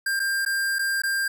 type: tone with dropouts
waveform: square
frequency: 1594 Hz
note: G6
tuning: 28 cents sharp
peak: -23 dBFS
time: 0.06-1.28 s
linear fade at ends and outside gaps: 5 ms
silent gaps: 0.195-0.199 / 0.451-0.461 / 0.786-0.791 / 1.02-1.035 s
effects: none